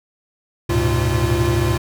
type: tone cluster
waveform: square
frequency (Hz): 72.7 / 103 / 115.6 / 126.6 / 345.5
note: D2 / G#2 / A#2 / B2 / F4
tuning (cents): -17 / -14 / -14 / +43 / -19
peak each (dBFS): -23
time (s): 0.69-1.78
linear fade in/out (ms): 10
effects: none